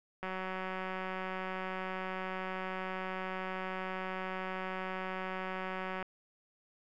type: click train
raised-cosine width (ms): 0.5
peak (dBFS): -24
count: 1085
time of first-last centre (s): 0.23-6.027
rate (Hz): 187
effects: none